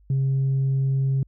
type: tone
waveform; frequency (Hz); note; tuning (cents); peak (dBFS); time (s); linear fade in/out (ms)
sine; 134.9; C#3; -47; -17; 0.1-1.23; 2
effects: tanh soft clip ceiling -17 dBFS + added 50 Hz sine -52 dBFS peak until 1.27 s